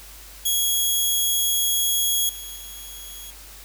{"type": "tone with level steps", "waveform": "10% pulse", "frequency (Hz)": 3322, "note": "G#7", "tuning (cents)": 0, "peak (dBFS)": [-11, -26, -29], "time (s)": [0.45, 3.31], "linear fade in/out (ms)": 10, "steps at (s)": [2.29, 2.56], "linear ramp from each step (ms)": 2, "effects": ["added 50 Hz sine -45 dBFS peak until 3.64 s", "white hiss -44 dBFS RMS until 3.64 s"]}